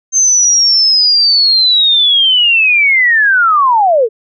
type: linear sweep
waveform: sine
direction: down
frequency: 6320 to 417.4 Hz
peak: -6 dBFS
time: 0.12-4.09 s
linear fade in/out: 50 ms
effects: none